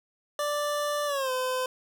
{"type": "tone with pitch glide", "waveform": "25% pulse", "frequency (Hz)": [587.3, 511.3], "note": ["D5", "C5"], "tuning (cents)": [0, -40], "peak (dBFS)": -23, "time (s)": [0.39, 1.66], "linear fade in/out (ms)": 2, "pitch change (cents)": -240, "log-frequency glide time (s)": [1.06, 1.31], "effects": []}